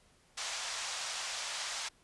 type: band-pass noise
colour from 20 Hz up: white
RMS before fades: -39 dBFS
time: 0.37-1.89 s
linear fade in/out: 10 ms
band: 640 to 7200 Hz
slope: 24 dB/octave
effects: pink hiss -66 dBFS RMS until 2.03 s + resampled to 24000 Hz